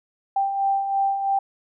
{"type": "beating tone pair", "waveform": "sine", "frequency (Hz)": [784, 787], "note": ["G5", "G5"], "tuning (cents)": [0, 7], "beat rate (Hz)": 3, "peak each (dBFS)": [-29, -20], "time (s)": [0.36, 1.39], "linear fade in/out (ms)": 5, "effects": []}